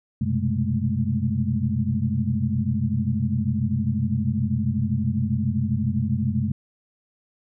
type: tone cluster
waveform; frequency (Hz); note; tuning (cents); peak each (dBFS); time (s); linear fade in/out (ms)
sine; 93.1 / 124.5 / 132.1 / 206.7 / 219.2; F#2 / B2 / C3 / G#3 / A3; +11 / +14 / +17 / -8 / -6; -27; 0.21-6.52; 5
effects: none